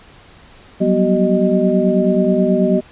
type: tone cluster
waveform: sine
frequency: 183.6 / 192.9 / 243.4 / 381.3 / 617 Hz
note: F#3 / G3 / B3 / G4 / D#5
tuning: -13 / -28 / -25 / -48 / -15 cents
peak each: -18 dBFS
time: 0.8-2.81 s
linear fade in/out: 20 ms
effects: pink hiss -44 dBFS RMS until 2.91 s + resampled to 8000 Hz

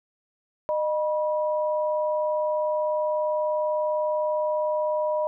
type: tone pair together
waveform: sine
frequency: 612 / 971.5 Hz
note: D#5 / B5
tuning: -29 / -29 cents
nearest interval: minor sixth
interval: 800 cents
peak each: -23 / -29 dBFS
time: 0.69-5.27 s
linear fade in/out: 0 ms
effects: none

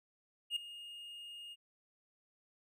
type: tone with ADSR envelope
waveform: triangle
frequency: 2845 Hz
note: F7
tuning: 31 cents sharp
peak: -29 dBFS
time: 0.5-1.56 s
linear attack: 62 ms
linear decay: 5 ms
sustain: -16 dB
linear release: 37 ms
effects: none

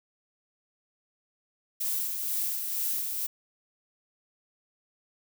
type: noise with tremolo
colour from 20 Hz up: violet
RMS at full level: -29 dBFS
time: 1.8-3.27 s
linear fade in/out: 10 ms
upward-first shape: sine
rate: 2.1 Hz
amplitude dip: 40%
effects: none

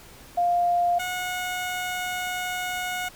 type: tone pair in turn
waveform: sine / 15% pulse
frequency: 701 / 728 Hz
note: F5 / F#5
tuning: +6 / -28 cents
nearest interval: minor second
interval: 66 cents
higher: second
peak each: -19 / -21 dBFS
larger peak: first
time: 0.37-0.99 / 0.99-3.09 s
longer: second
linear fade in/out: 10 ms
effects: pink hiss -48 dBFS RMS until 3.15 s

